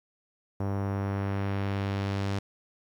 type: tone with low-pass filter sweep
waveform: sawtooth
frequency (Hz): 98.9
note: G2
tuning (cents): +16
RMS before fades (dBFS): -30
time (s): 0.6-2.39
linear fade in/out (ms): 5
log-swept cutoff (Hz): 970 to 5900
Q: 0.9
effects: 10-bit